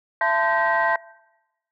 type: tone cluster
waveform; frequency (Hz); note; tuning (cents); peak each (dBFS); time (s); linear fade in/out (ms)
sine; 672 / 884 / 1029 / 1563 / 1907; E5 / A5 / C6 / G6 / A#6; +33 / +8 / -29 / -6 / +39; -24; 0.21-0.96; 2
effects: noise-tail reverb RT60 1.0 s tail -22 dB re dry + tanh soft clip ceiling -9 dBFS